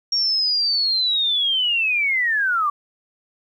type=linear sweep; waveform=sine; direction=down; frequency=5588 to 1138 Hz; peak=-17 dBFS; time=0.12-2.7 s; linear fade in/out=5 ms; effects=9-bit